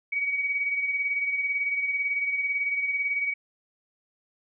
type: beating tone pair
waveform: sine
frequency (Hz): 2259 / 2277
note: C#7 / C#7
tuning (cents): +32 / +46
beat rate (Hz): 18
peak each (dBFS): -25 / -34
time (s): 0.12-3.34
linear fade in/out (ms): 10
effects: none